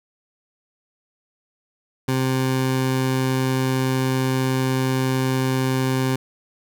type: tone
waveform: 20% pulse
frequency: 130.81 Hz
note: C3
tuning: in tune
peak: -14 dBFS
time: 2.08-6.16 s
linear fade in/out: 5 ms
effects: none